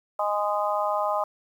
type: harmonic tone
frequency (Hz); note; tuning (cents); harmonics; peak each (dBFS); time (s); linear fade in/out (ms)
206.6; G#3; -9; 3 / 4 / 5 / 6; -27 / -28 / -29 / -30; 0.19-1.24; 5
effects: 9-bit